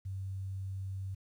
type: tone with quantisation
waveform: sine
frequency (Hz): 96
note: G2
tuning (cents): -36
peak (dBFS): -36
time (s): 0.05-1.15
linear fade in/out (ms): 10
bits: 11
effects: none